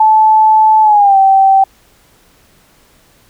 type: tone with pitch glide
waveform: sine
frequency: 870 to 775.1 Hz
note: A5 to G5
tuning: -20 to -20 cents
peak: -4 dBFS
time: 0-1.64 s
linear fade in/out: 5 ms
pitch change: -200 cents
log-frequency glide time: 0.82-1.17 s
effects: pink hiss -49 dBFS RMS until 3.29 s